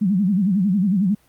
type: tone with vibrato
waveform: sine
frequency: 193.6 Hz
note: G3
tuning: 21 cents flat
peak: -15 dBFS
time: 0.01-1.15 s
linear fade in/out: 10 ms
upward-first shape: sine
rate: 11 Hz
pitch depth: 170 cents each way
effects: pink hiss -58 dBFS RMS until 1.28 s + Opus 32 kbps